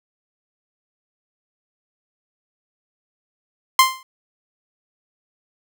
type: tone with exponential decay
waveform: sawtooth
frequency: 1046.5 Hz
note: C6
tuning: in tune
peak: -3 dBFS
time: 3.79-4.03 s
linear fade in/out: 2 ms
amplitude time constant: 51 ms
effects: none